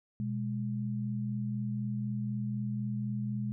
sine tone pair together, 123.2 / 207.2 Hz, B2 / G#3, -4 / -4 cents, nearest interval major sixth, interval 900 cents, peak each -34 / -34 dBFS, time 0.2-3.52 s, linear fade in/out 0 ms, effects none

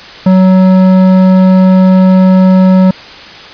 sine tone with tanh clipping, 186.8 Hz, F#3, 17 cents sharp, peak -4 dBFS, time 0.26-2.91 s, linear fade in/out 5 ms, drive 13 dB, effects white hiss -29 dBFS RMS until 3.53 s + resampled to 11025 Hz

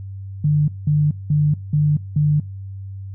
sine tone bursts, 149 Hz, D3, 25 cents sharp, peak -13 dBFS, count 5, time 0.44-2.4 s, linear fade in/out 5 ms, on 240 ms, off 190 ms, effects noise-tail reverb RT60 0.4 s tail -26 dB re dry + added 97 Hz sine -29 dBFS peak until 3.14 s

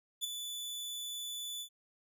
sawtooth tone with ADSR envelope, 3477 Hz, A7, 21 cents flat, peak -28 dBFS, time 0.21-1.69 s, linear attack 32 ms, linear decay 12 ms, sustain -8 dB, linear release 81 ms, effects none

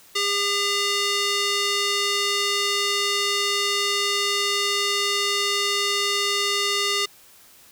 square tone with band-pass filter, 404 Hz, G#4, 48 cents flat, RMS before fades -23 dBFS, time 0.15-7.06 s, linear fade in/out 10 ms, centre 4200 Hz, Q 1, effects white hiss -51 dBFS RMS until 7.71 s

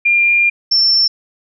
sine tone pair in turn, 2399 / 5386 Hz, D7 / E8, +36 / +36 cents, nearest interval octave + major second, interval 1400 cents, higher second, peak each -9 dBFS, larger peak neither, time 0.05-0.5 / 0.71-1.08 s, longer first, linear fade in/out 10 ms, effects none

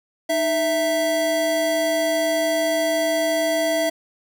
square tone pair together, 308.6 / 659.3 Hz, D#4 / E5, -14 / 0 cents, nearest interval octave + minor second, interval 1314 cents, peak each -27 / -20 dBFS, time 0.29-3.9 s, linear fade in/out 10 ms, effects none

